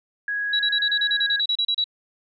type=tone with pitch glide; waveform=sine; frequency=1661.2 to 1648.8 Hz; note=G#6 to G#6; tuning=0 to -13 cents; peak=-23 dBFS; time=0.28-1.4 s; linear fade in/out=2 ms; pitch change=-13 cents; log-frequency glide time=1.15-1.22 s
type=tone bursts; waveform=sine; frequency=3900 Hz; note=B7; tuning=23 cents flat; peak=-19 dBFS; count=14; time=0.53-1.842 s; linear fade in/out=5 ms; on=64 ms; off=32 ms
effects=none